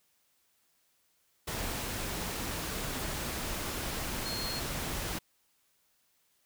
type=tone in noise; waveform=sine; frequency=4269 Hz; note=C8; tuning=34 cents sharp; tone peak=-37 dBFS; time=4.25-4.6 s; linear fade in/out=10 ms; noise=pink; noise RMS=-36 dBFS; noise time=1.47-5.19 s; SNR=-4 dB; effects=white hiss -72 dBFS RMS until 6.45 s